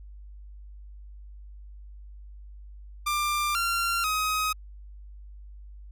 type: tone with pitch steps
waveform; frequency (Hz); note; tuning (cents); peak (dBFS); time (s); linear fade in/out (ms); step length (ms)
sawtooth; 1189 / 1378 / 1262; D6 / F6 / D#6; +21 / -24 / +24; -21; 3.06-4.53; 10; 490
effects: added 50 Hz sine -42 dBFS peak until 5.91 s